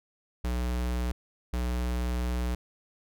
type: tone pair in turn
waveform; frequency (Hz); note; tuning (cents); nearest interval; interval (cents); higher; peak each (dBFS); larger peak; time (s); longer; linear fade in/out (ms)
square; 61 / 61; B1 / B1; -21 / -21; unison; 0; neither; -28; neither; 0.44-1.12 / 1.53-2.55; second; 5
effects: none